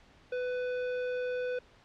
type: tone with tanh clipping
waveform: sine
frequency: 498.6 Hz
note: B4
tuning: 16 cents sharp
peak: -33 dBFS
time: 0.32-1.59 s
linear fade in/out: 5 ms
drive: 14 dB
effects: pink hiss -60 dBFS RMS until 1.84 s + low-pass 4000 Hz 12 dB/octave